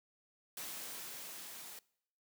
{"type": "noise with level ramp", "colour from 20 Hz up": "white", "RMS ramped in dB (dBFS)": [-44, -50], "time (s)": [0.57, 1.79], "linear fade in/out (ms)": 2, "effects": ["noise-tail reverb RT60 0.7 s tail -23 dB re dry", "high-pass 150 Hz 12 dB/octave"]}